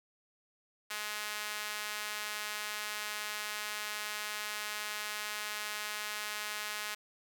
sawtooth tone with high-pass filter, 210.6 Hz, G#3, 24 cents sharp, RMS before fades -39 dBFS, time 0.9-6.95 s, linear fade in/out 10 ms, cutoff 1600 Hz, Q 0.88, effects none

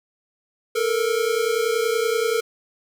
square tone pair together, 440 / 470.5 Hz, A4 / A#4, 0 / +16 cents, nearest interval minor second, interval 116 cents, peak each -23 dBFS, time 0.75-2.41 s, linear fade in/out 10 ms, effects none

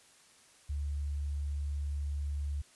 sine tone, 72.1 Hz, D2, 31 cents flat, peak -32 dBFS, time 0.69-2.62 s, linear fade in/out 10 ms, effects white hiss -61 dBFS RMS until 2.75 s + resampled to 24000 Hz

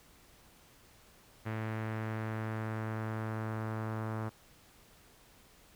sawtooth tone with low-pass filter sweep, 110 Hz, A2, in tune, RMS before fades -37 dBFS, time 1.45-4.3 s, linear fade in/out 20 ms, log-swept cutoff 2000 to 1300 Hz, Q 1.8, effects pink hiss -61 dBFS RMS until 5.75 s

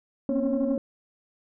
sine tone cluster, 237.5 / 265.9 / 277.7 / 549 Hz, A#3 / C4 / C#4 / C#5, +33 / +28 / +3 / -17 cents, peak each -27 dBFS, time 0.29-0.78 s, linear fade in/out 2 ms, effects tanh soft clip ceiling -17 dBFS

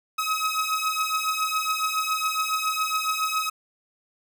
sawtooth beating tone pair, 1271 / 1278.2 Hz, D#6 / D#6, +36 / +46 cents, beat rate 7.2 Hz, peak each -23 dBFS, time 0.18-3.5 s, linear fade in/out 10 ms, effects none

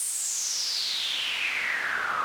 pink noise with band-pass filter sweep, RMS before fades -29 dBFS, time 0-2.24 s, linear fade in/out 0 ms, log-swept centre 9300 to 1200 Hz, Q 6, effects none

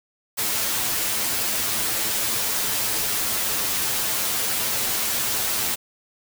white noise with comb filter, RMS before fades -24 dBFS, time 0.37-5.76 s, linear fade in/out 20 ms, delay 9.2 ms, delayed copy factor +0.75, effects none

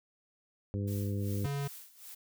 harmonic tone, 100.6 Hz, G2, 45 cents sharp, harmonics 1 / 2 / 3 / 4 / 5, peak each -32 / -38 / -42 / -44 / -46 dBFS, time 0.74-1.46 s, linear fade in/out 0 ms
blue noise with tremolo, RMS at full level -47 dBFS, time 0.87-2.15 s, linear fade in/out 10 ms, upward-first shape sine, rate 2.6 Hz, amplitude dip 80%
square tone, 141.1 Hz, C#3, 31 cents sharp, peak -33 dBFS, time 1.44-1.68 s, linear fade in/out 10 ms
effects none

